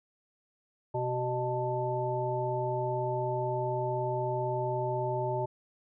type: harmonic tone with a mistuned harmonic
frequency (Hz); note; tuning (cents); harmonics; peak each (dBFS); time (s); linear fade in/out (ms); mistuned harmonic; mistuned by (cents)
126; B2; +35; 1 / 3 / 5 / 7; -34 / -34 / -34 / -34; 0.94-5.46; 10; 5; -48
effects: none